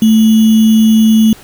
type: tone with sample-and-hold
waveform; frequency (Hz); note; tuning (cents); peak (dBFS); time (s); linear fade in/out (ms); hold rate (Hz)
sine; 220; A3; 0; -4; 0.02-1.33; 2; 3150
effects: pink hiss -38 dBFS RMS until 1.43 s

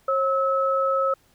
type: tone pair together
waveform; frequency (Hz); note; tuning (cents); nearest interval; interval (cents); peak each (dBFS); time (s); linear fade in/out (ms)
sine; 540 / 1296; C#5 / E6; -45 / -30; octave + minor third; 1515; -22 / -22; 0.08-1.14; 5
effects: pink hiss -61 dBFS RMS until 1.34 s

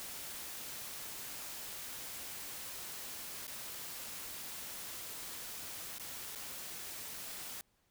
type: noise with dropouts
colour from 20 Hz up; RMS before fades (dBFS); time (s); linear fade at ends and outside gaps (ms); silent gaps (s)
white; -45; 0-7.61; 0; 3.469-3.479 / 5.983-5.997 / 6.35-6.357
effects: pink hiss -75 dBFS RMS until 7.9 s

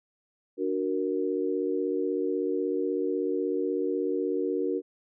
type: chord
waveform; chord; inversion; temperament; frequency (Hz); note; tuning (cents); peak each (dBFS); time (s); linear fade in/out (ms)
sine; D augmented; none; equal; 293.7 / 370 / 466.2; D4 / F#4 / A#4; 0 / 0 / 0; -31 / -29 / -30; 0.57-4.82; 50
effects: none

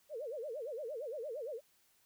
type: tone with vibrato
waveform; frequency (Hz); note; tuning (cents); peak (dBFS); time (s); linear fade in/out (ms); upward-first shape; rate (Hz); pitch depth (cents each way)
sine; 523.3; C5; 0; -39; 0.09-1.61; 50; sine; 8.7; 290
effects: white hiss -71 dBFS RMS until 2.05 s

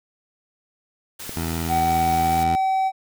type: noise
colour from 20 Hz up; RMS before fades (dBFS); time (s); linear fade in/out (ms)
white; -35; 1.19-2.44; 10
type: click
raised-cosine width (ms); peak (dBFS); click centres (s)
2; -20; 1.294
type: tone with vibrato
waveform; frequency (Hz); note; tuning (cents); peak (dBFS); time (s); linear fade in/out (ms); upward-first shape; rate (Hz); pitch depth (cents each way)
15% pulse; 82.41; E2; 0; -18; 1.36-2.56; 10; triangle; 6.2; 11
type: tone with pitch glide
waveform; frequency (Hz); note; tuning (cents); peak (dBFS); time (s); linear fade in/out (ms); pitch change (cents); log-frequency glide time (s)
triangle; 758 to 764.6; F#5 to G5; +42 to -43; -16; 1.68-2.92; 50; +15; 2.14-2.33
effects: none

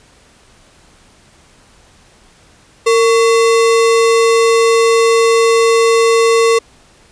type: tone with sample-and-hold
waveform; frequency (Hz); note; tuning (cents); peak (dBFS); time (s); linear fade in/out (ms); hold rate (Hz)
sine; 457.9; A#4; -31; -7; 2.86-6.59; 10; 1575
effects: pink hiss -47 dBFS RMS until 7.11 s + resampled to 22050 Hz

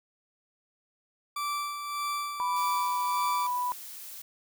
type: tone with tremolo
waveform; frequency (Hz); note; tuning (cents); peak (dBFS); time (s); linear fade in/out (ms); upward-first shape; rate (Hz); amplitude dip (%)
40% pulse; 1166; D6; -13; -28; 1.36-3.47; 5; sine; 1.7; 50
type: tone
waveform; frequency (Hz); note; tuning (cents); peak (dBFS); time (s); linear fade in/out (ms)
sine; 987.8; B5; 0; -27; 2.4-3.72; 0
type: noise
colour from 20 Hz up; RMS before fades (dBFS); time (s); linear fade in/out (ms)
blue; -43; 2.56-4.22; 5
effects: none

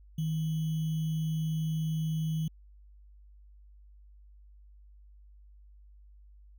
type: tone with sample-and-hold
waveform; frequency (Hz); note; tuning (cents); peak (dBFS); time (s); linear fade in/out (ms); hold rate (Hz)
sine; 158.4; D#3; +31; -28; 0.18-2.48; 5; 3150
effects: added 50 Hz sine -52 dBFS peak until 6.58 s

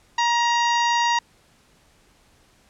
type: harmonic tone with a mistuned harmonic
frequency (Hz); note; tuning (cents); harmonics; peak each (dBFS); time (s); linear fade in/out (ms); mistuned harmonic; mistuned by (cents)
946; A#5; +25; 1 / 2 / 3 / 4 / 5 / 6 / 7; -19 / -25 / -29 / -31 / -33 / -35 / -36; 0.18-1.19; 5; 3; -26
effects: pink hiss -58 dBFS RMS until 2.69 s + low-pass 10000 Hz 12 dB/octave

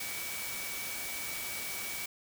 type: tone in noise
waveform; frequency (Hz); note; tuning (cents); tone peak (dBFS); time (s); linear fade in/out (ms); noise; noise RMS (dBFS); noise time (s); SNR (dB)
sine; 2275; C#7; +44; -42; 0-2.06; 5; white; -39; 0-2.06; -6
effects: none

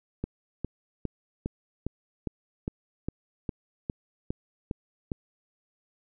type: click train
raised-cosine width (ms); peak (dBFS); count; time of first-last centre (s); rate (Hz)
3; -17; 13; 0.24-5.118; 2.46
effects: none

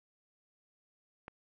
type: click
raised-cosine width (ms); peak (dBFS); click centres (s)
0.5; -29; 1.281
effects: none

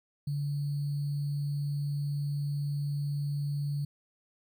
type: tone with sample-and-hold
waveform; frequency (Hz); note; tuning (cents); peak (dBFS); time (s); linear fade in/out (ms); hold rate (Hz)
sine; 144; D3; -34; -29; 0.27-3.85; 5; 4410
effects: none

